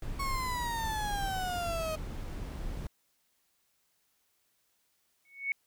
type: noise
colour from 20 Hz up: brown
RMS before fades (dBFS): -38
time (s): 0.02-2.87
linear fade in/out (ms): 2
type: exponential sweep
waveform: 35% pulse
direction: down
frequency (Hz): 1108.7 to 622.3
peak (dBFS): -31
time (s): 0.19-1.96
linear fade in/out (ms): 10
type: tone with exponential growth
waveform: sine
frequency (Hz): 2217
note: C#7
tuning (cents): 0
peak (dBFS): -25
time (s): 5.25-5.52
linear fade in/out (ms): 1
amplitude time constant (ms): 57
effects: white hiss -74 dBFS RMS until 5.66 s